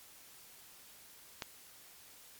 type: click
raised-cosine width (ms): 0.2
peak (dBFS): -20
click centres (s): 1.422
effects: white hiss -57 dBFS RMS until 2.39 s + MP3 96 kbps